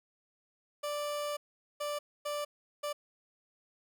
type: tone bursts at uneven times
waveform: 30% pulse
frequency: 587.3 Hz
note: D5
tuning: in tune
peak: -31 dBFS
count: 4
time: 0.83-1.37 / 1.8-1.99 / 2.25-2.45 / 2.83-2.93 s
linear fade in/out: 10 ms
effects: none